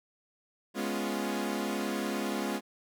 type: chord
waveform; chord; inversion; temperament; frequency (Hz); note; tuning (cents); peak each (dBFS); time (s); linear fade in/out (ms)
sawtooth; C# dominant seventh; second; equal; 207.7 / 246.9 / 277.2 / 349.2; G#3 / B3 / C#4 / E#4; 0 / 0 / 0 / 0; -31 / -33 / -33 / -33; 0.74-2.61; 50
effects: none